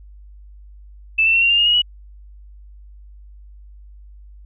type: tone with pitch steps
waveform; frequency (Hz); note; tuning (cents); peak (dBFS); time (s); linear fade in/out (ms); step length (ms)
sine; 2637 / 2677 / 2717 / 2759 / 2800 / 2843 / 2886 / 2929; E7 / E7 / F7 / F7 / F7 / F7 / F#7 / F#7; 0 / +26 / -48 / -22 / +4 / +30 / -44 / -18; -12; 1.18-1.82; 10; 80
effects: added 50 Hz sine -39 dBFS peak until 4.45 s